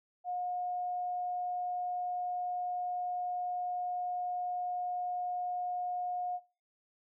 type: tone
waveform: sine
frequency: 719 Hz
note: F#5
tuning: 50 cents flat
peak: -33 dBFS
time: 0.24-6.4 s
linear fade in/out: 50 ms
effects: noise-tail reverb RT60 0.4 s tail -23 dB re dry